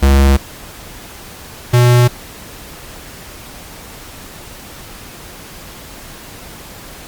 square tone pair in turn, 68.5 / 122.05 Hz, C#2 / B2, -20 / -20 cents, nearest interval minor seventh, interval 1000 cents, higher second, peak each -7 dBFS, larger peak neither, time 0.02-0.37 / 1.73-2.08 s, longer neither, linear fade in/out 10 ms, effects pink hiss -34 dBFS RMS until 7.07 s + Opus 48 kbps

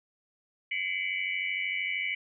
sine tone cluster, 2041 / 2223 / 2316 / 2953 Hz, C7 / C#7 / D7 / F#7, -44 / +4 / -25 / -4 cents, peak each -35 / -34 / -33 / -38 dBFS, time 0.71-2.15 s, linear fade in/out 5 ms, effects none

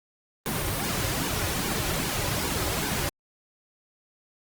pink noise with flanger, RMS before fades -28 dBFS, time 0.46-3.09 s, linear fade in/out 0 ms, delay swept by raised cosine 1.5 to 4.5 ms, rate 2.5 Hz, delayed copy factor -0.7, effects Opus 32 kbps

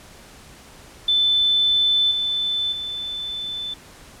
sine tone with level steps, 3520 Hz, A7, in tune, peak -15 / -20 / -26 dBFS, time 1.08-3.74 s, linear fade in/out 5 ms, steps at 2.11 / 2.72 s, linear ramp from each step 5 ms, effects pink hiss -45 dBFS RMS until 4.2 s + low-pass 11000 Hz 12 dB/octave

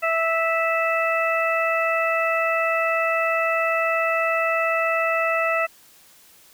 harmonic tone, 657 Hz, E5, 6 cents flat, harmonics 1 / 2 / 3 / 4, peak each -23 / -24 / -26 / -26 dBFS, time 0.02-5.67 s, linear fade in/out 20 ms, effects white hiss -52 dBFS RMS until 6.53 s

